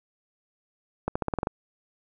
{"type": "accelerating click train", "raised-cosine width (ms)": 1, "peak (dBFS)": -12, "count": 8, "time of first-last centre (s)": [1.08, 1.471], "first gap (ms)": 75, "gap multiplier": 0.9, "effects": []}